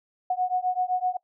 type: beating tone pair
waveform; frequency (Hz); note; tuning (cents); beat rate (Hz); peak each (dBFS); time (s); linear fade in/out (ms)
sine; 729 / 736.8; F#5 / F#5; -26 / -7; 7.8; -26; 0.3-1.17; 5
effects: noise-tail reverb RT60 0.1 s tail -23 dB re dry